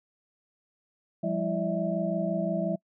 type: tone cluster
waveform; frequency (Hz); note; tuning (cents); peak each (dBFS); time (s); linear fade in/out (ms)
sine; 175 / 200.7 / 328.4 / 592 / 653; F3 / G3 / E4 / D5 / E5; +4 / +41 / -6 / +14 / -17; -31 / -32 / -35 / -36 / -30; 1.23-2.76; 10
effects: noise-tail reverb RT60 0.1 s tail -25 dB re dry